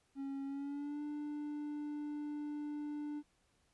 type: tone with pitch glide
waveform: triangle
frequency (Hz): 274.4 to 295.8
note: C#4 to D4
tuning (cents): -17 to +13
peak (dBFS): -37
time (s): 0.15-3.23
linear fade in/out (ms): 50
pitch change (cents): +130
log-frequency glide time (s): 0.45-1.02
effects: pink hiss -75 dBFS RMS until 3.73 s + resampled to 24000 Hz